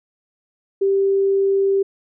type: tone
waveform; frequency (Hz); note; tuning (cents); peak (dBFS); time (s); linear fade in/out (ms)
sine; 392; G4; 0; -14; 0.81-1.83; 10
effects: none